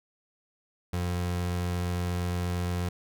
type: tone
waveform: 30% pulse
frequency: 88.6 Hz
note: F2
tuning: 25 cents sharp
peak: -25 dBFS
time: 0.93-2.89 s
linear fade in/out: 5 ms
effects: none